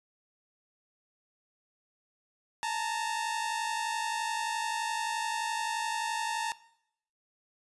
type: tone pair together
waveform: sawtooth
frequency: 867 / 918.6 Hz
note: A5 / A#5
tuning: -26 / -26 cents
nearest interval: minor second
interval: 100 cents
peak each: -31 / -29 dBFS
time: 2.63-6.52 s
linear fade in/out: 0 ms
effects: noise-tail reverb RT60 0.7 s tail -18 dB re dry + resampled to 24000 Hz